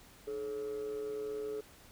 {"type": "tone with amplitude modulation", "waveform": "sine", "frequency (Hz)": 427.4, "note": "G#4", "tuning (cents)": 50, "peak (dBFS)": -31, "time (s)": [0.27, 1.61], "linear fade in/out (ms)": 10, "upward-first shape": "sine", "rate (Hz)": 123, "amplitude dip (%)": 65, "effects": ["tanh soft clip ceiling -33 dBFS", "pink hiss -58 dBFS RMS until 1.91 s"]}